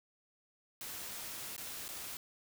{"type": "noise with dropouts", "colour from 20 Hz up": "white", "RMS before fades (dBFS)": -44, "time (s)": [0.81, 2.17], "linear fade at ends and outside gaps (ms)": 1, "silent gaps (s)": [[1.565, 1.579], [1.881, 1.888]], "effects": []}